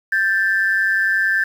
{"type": "tone pair together", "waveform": "sine", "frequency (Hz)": [1569.3, 1760], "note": ["G6", "A6"], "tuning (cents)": [1, 0], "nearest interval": "major second", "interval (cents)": 199, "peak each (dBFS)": -17, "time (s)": [0.12, 1.44], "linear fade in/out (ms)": 5, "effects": ["tanh soft clip ceiling -7 dBFS", "7-bit"]}